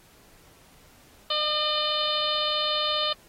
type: harmonic tone with a mistuned harmonic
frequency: 605 Hz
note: D#5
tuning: 49 cents flat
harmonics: 1 / 2 / 3 / 4 / 5 / 6 / 7 / 8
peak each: -31 / -30 / -41 / -40 / -29 / -29 / -32 / -41 dBFS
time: 1.3-3.13 s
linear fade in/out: 5 ms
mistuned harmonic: 7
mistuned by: -16 cents
effects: pink hiss -56 dBFS RMS until 3.28 s + AAC 48 kbps